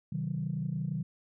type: chord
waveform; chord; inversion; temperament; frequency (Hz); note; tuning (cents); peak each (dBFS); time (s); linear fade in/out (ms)
sine; C diminished; none; just; 130.81 / 156.98 / 188.37; C3 / Eb3 / Gb3; 0 / +16 / +31; -36 / -33 / -36; 0.12-1.03; 5
effects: tanh soft clip ceiling -22 dBFS